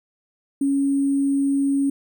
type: tone with sample-and-hold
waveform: sine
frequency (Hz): 277.2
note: C#4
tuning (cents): 0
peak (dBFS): -17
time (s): 0.61-1.9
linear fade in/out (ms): 5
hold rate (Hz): 8820
effects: none